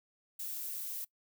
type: noise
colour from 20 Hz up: violet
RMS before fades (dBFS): -40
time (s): 0.39-1.05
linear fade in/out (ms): 10
effects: noise-tail reverb RT60 0.1 s tail -22 dB re dry